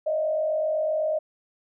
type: tone with frequency modulation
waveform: sine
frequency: 622.3 Hz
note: D#5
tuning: in tune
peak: -22 dBFS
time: 0.06-1.19 s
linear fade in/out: 10 ms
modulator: 47.9 Hz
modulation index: 0.6
effects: none